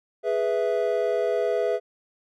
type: chord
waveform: triangle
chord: E major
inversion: first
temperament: equal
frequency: 415.3 / 493.9 / 659.3 Hz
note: G#4 / B4 / E5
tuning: 0 / 0 / 0 cents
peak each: -24 dBFS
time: 0.23-1.8 s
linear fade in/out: 50 ms
effects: none